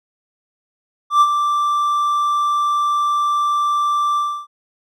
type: tone with ADSR envelope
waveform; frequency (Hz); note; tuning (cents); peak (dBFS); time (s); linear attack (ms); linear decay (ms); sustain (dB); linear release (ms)
triangle; 1174.7; D6; 0; -5; 1.1-4.47; 110; 50; -8; 300
effects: none